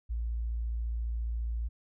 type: tone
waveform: sine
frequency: 57.3 Hz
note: A#1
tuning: 29 cents flat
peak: -30 dBFS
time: 0.09-1.69 s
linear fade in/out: 20 ms
effects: none